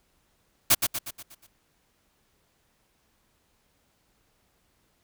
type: noise with echo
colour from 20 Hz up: white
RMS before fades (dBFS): -18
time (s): 0.7-0.75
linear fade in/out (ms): 10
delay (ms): 120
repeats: 6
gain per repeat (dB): -6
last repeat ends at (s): 1.47
effects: pink hiss -69 dBFS RMS until 5.03 s